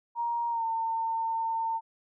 sine tone with pitch glide, 940 to 904.8 Hz, A#5 to A5, +14 to +48 cents, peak -27 dBFS, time 0.15-1.81 s, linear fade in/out 50 ms, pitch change -66 cents, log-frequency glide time 0.5-0.64 s, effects none

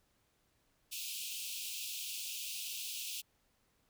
pink high-pass noise, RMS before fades -42 dBFS, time 0.91-3.22 s, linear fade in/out 20 ms, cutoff 2500 Hz, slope 96 dB/octave, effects pink hiss -75 dBFS RMS until 3.89 s

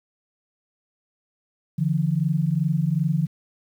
sine tone pair together, 146.83 / 169.45 Hz, D3 / E3, 0 / +48 cents, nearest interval major second, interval 248 cents, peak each -22 dBFS, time 1.78-3.27 s, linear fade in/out 10 ms, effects 9-bit

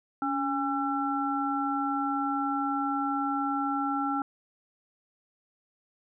sine tone cluster, 281.5 / 814 / 1350 Hz, C#4 / G#5 / E6, +27 / -35 / +41 cents, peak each -30 / -31 / -31 dBFS, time 0.22-4.22 s, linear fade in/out 2 ms, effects none

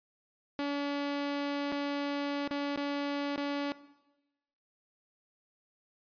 sawtooth tone with dropouts, 285.2 Hz, C#4, 49 cents sharp, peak -27 dBFS, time 0.59-3.72 s, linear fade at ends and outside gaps 0 ms, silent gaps 1.718-1.724 / 2.476-2.51 / 2.76-2.775 / 3.361-3.378 s, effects noise-tail reverb RT60 1.0 s tail -17 dB re dry + resampled to 11025 Hz

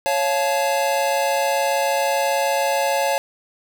square chord, Db augmented, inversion none, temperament just, 554.4 / 693 / 866.2 Hz, Db5 / F5 / A5, 0 / -14 / -27 cents, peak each -22 / -25 / -23 dBFS, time 0.06-3.18 s, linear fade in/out 0 ms, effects none

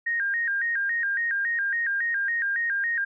sine tone with vibrato, 1729 Hz, A6, 31 cents flat, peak -23 dBFS, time 0.06-3.05 s, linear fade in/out 10 ms, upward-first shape square, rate 3.6 Hz, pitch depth 130 cents each way, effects none

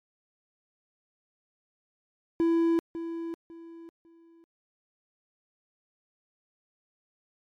triangle tone with echo, 332.9 Hz, E4, 17 cents sharp, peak -19 dBFS, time 2.4-2.79 s, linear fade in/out 0 ms, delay 550 ms, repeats 3, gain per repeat -11 dB, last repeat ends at 4.44 s, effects MP3 64 kbps

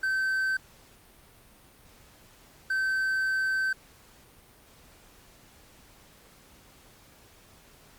triangle tone pair in turn, 1544 / 1544 Hz, G6 / G6, -27 / -27 cents, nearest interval unison, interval 0 cents, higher neither, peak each -23 dBFS, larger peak neither, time 0.03-0.57 / 2.7-3.73 s, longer second, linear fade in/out 5 ms, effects pink hiss -56 dBFS RMS until 7.98 s + Opus 48 kbps

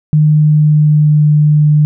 sine tone with pitch glide, 152.3 to 150.2 Hz, D#3 to D3, -37 to +39 cents, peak -5 dBFS, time 0.13-1.85 s, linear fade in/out 0 ms, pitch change -24 cents, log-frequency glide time 0.24-1.3 s, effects none

